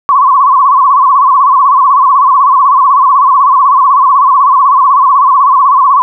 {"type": "tone with vibrato", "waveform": "sine", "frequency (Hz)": 1074, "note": "C6", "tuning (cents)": 45, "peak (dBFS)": -3, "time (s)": [0.09, 6.02], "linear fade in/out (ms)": 0, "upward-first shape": "sine", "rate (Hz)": 16, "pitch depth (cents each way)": 120, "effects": []}